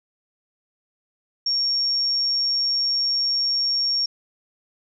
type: tone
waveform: sine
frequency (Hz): 5530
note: F8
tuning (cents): -18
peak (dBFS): -19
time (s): 1.46-4.06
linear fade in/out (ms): 5
effects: none